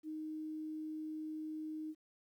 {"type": "tone", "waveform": "sine", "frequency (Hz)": 311.1, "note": "D#4", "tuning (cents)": 0, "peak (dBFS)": -40, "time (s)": [0.03, 1.95], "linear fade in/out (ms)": 50, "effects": ["12-bit"]}